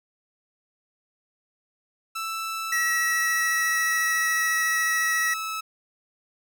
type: tone with pitch glide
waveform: sawtooth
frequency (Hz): 1323 to 1301.8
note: E6 to E6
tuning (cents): +6 to -22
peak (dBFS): -25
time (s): 2.15-5.61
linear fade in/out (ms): 10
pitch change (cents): -28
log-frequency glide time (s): 2.36-4.5
type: tone with vibrato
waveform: square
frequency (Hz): 1919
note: A#6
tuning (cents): +50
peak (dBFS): -23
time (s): 2.72-5.34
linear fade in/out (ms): 5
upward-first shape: triangle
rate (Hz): 14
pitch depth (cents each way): 18
effects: none